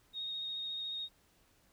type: tone with vibrato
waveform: sine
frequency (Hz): 3729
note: A#7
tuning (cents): 0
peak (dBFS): -37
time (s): 0.13-1.09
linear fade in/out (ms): 50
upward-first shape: sine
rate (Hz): 14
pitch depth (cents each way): 16
effects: pink hiss -69 dBFS RMS until 1.72 s